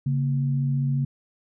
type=tone pair together; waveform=sine; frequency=139.08 / 233.9 Hz; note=C#3 / A#3; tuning=+6 / +6 cents; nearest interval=major sixth; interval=900 cents; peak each=-21 / -31 dBFS; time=0.06-1.05 s; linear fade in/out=5 ms; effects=none